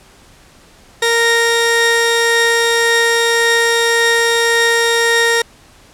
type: tone pair together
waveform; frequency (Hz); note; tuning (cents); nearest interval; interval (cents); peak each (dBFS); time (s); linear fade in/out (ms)
sawtooth; 464.3 / 1859; A#4 / A#6; -7 / -5; 2 octaves; 2402; -10; 1.02-5.42; 5
effects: pink hiss -45 dBFS RMS until 5.93 s + low-pass 10000 Hz 12 dB/octave